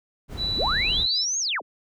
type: noise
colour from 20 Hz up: brown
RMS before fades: -32 dBFS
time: 0.28-1.07 s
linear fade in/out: 50 ms
type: tone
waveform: sine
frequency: 3958 Hz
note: B7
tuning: 3 cents sharp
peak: -24 dBFS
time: 0.37-1.26 s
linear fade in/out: 50 ms
type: linear two-way sweep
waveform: sine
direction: up then down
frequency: 116.54 to 6660 to 116.54 Hz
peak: -23 dBFS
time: 0.56-1.62 s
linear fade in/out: 50 ms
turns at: 1.39 s
effects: none